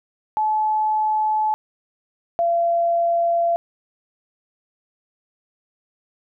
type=tone pair in turn; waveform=sine; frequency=861 / 682.1 Hz; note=A5 / F5; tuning=-38 / -41 cents; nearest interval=major third; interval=403 cents; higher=first; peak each=-17 / -16 dBFS; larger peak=second; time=0.37-1.54 / 2.39-3.56 s; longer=neither; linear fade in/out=0 ms; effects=none